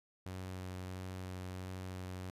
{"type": "tone with vibrato", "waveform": "sawtooth", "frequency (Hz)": 92.5, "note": "F#2", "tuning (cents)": 0, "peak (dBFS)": -38, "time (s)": [0.26, 2.3], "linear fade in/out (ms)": 0, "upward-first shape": "sine", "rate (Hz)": 1.5, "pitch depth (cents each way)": 10, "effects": ["resampled to 32000 Hz"]}